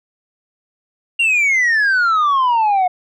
sine exponential sweep, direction down, 2808 to 715 Hz, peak -9 dBFS, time 1.19-2.88 s, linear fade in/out 10 ms, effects tanh soft clip ceiling -11 dBFS

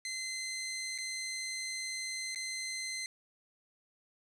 15% pulse tone with dropouts, 2063 Hz, C7, 25 cents flat, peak -30 dBFS, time 0.05-3.06 s, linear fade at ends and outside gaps 1 ms, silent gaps 0.979-0.985 / 2.348-2.358 s, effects low-pass 10000 Hz 12 dB/octave + 12-bit

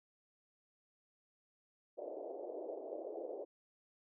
white band-pass noise, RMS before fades -45 dBFS, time 1.97-3.45 s, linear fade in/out 20 ms, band 340 to 650 Hz, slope 48 dB/octave, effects none

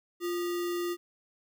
sine tone with sample-and-hold, 349.2 Hz, F4, in tune, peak -29 dBFS, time 0.2-0.97 s, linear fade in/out 50 ms, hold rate 1575 Hz, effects none

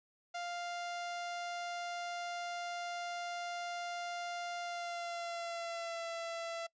sawtooth tone with pitch glide, 698.5 to 670 Hz, F5 to E5, 0 to +28 cents, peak -35 dBFS, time 0.34-6.67 s, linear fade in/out 10 ms, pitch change -72 cents, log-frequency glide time 4.61-6.06 s, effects noise-tail reverb RT60 0.1 s tail -23 dB re dry + resampled to 16000 Hz

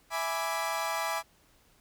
30% pulse chord, E dominant seventh, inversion none, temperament equal, 659.3 / 830.6 / 987.8 / 1174.7 Hz, E5 / G#5 / B5 / D6, 0 / 0 / 0 / 0 cents, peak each -33 dBFS, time 0.1-1.23 s, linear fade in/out 50 ms, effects pink hiss -64 dBFS RMS until 1.8 s

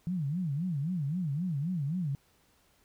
sine tone with vibrato, 160 Hz, D#3, 49 cents sharp, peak -29 dBFS, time 0.07-2.15 s, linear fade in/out 0 ms, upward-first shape sine, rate 3.8 Hz, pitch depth 270 cents each way, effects pink hiss -67 dBFS RMS until 2.84 s

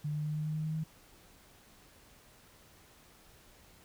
sine tone with pitch steps, 149.2 / 150.41 / 151.63 / 152.86 / 154.11 / 155.36 / 156.62 / 157.89 Hz, D3 / D3 / D#3 / D#3 / D#3 / D#3 / D#3 / D#3, +28 / +42 / -44 / -30 / -16 / -2 / +12 / +26 cents, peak -32 dBFS, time 0.04-0.84 s, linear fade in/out 10 ms, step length 100 ms, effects pink hiss -60 dBFS RMS until 3.84 s

